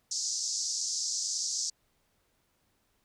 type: band-pass noise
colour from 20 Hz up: pink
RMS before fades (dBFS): -33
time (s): 0.11-1.7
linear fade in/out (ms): 5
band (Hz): 4900 to 7200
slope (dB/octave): 48
effects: pink hiss -73 dBFS RMS until 3.04 s